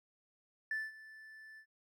triangle tone with ADSR envelope, 1756 Hz, A6, 4 cents flat, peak -30 dBFS, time 0.71-1.66 s, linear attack 3 ms, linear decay 200 ms, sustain -20 dB, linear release 80 ms, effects noise-tail reverb RT60 0.1 s tail -23 dB re dry + tanh soft clip ceiling -31 dBFS

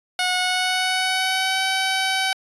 10% pulse tone with pitch glide, 730 to 763.2 Hz, F#5 to G5, -24 to -47 cents, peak -11 dBFS, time 0.19-2.33 s, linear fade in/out 2 ms, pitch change +77 cents, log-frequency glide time 0.36-1.62 s, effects resampled to 24000 Hz

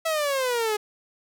sawtooth exponential sweep, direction down, 659.3 to 415.3 Hz, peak -19 dBFS, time 0.05-0.77 s, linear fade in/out 10 ms, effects none

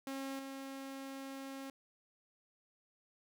sawtooth tone with level steps, 270.7 Hz, C#4, 41 cents flat, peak -36 / -40 dBFS, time 0.07-1.7 s, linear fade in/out 2 ms, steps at 0.39 s, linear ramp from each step 2 ms, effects none

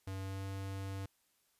square tone with pitch glide, 96 to 97.17 Hz, G2 to G2, -36 to -15 cents, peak -40 dBFS, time 0.07-1.06 s, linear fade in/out 5 ms, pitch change +21 cents, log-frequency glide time 0.18-0.44 s, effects white hiss -75 dBFS RMS until 1.59 s + resampled to 32000 Hz

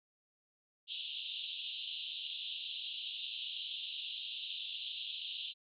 pink band-pass noise, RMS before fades -43 dBFS, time 0.87-5.54 s, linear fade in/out 50 ms, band 2800 to 3900 Hz, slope 96 dB/octave, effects none

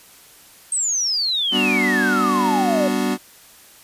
sine exponential sweep, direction down, 8460 to 554.4 Hz, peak -18 dBFS, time 0.72-2.88 s, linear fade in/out 2 ms
square chord, G major seventh, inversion none, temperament equal, 196 / 246.9 / 293.7 / 370 Hz, G3 / B3 / D4 / F#4, 0 / 0 / 0 / 0 cents, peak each -25 / -23 / -26 / -27 dBFS, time 1.51-3.18 s, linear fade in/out 50 ms
effects white hiss -47 dBFS RMS until 3.83 s + resampled to 32000 Hz

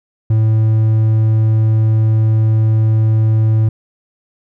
triangle tone, 110 Hz, A2, in tune, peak -7 dBFS, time 0.3-3.69 s, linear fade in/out 5 ms, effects none

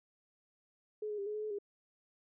sine tone with pitch steps, 425.4 / 418.9 / 398.5 / 421.4 / 425.7 / 428.8 / 407 Hz, G#4 / G#4 / G4 / G#4 / G#4 / A4 / G#4, +42 / +15 / +28 / +25 / +43 / -45 / -35 cents, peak -36 dBFS, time 1.02-1.587 s, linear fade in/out 5 ms, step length 81 ms, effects none

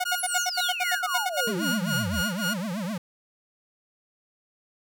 sawtooth tone bursts, 729 Hz, F#5, 26 cents flat, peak -20 dBFS, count 13, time 0-1.41 s, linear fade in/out 10 ms, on 42 ms, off 72 ms
sawtooth tone with tremolo, 1432 Hz, F6, 43 cents sharp, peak -21 dBFS, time 0.05-2.54 s, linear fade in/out 10 ms, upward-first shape sine, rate 3.8 Hz, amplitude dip 90%
sine exponential sweep, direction down, 11960 to 69.5 Hz, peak -29 dBFS, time 0.17-2.22 s, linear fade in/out 20 ms
square tone with vibrato, 195.5 Hz, G3, 4 cents flat, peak -29 dBFS, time 1.47-2.98 s, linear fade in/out 5 ms, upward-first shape triangle, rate 7.8 Hz, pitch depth 300 cents each way
effects none

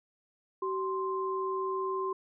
sine tone pair together, 381.1 / 1046.5 Hz, G4 / C6, -49 / 0 cents, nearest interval octave + perfect fourth, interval 1749 cents, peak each -32 / -33 dBFS, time 0.62-2.13 s, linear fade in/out 5 ms, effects none

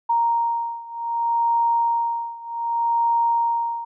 sine beating tone pair, 932 / 932.65 Hz, A#5 / A#5, -1 / +1 cents, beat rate 0.65 Hz, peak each -21 / -23 dBFS, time 0.09-3.85 s, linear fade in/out 10 ms, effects none

